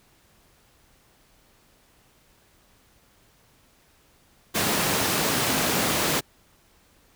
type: high-pass noise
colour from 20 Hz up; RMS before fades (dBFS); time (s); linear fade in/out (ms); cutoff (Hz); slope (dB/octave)
pink; -24; 4.54-6.21; 20; 150; 12
effects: pink hiss -60 dBFS RMS until 7.15 s